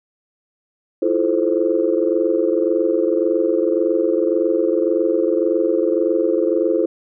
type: chord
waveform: sine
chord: F major seventh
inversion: third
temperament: just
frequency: 327.4 / 349.2 / 436.5 / 523.8 Hz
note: E4 / F4 / A4 / C5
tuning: -12 / 0 / -14 / +2 cents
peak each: -20 dBFS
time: 1.02-6.86 s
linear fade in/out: 5 ms
effects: tanh soft clip ceiling -4 dBFS